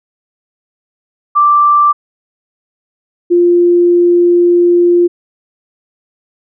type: tone pair in turn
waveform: sine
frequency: 1174.7 / 349.2 Hz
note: D6 / F4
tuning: 0 / 0 cents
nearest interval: octave + major sixth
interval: 2100 cents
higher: first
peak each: -5 dBFS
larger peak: neither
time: 1.35-1.93 / 3.3-5.08 s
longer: second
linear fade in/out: 20 ms
effects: none